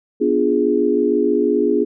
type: chord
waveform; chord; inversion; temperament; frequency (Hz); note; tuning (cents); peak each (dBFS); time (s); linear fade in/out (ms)
sine; B diminished seventh; none; equal; 246.9 / 293.7 / 349.2 / 415.3; B3 / D4 / F4 / Ab4; 0 / 0 / 0 / 0; -21 / -20 / -20 / -17; 0.2-1.85; 20
effects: none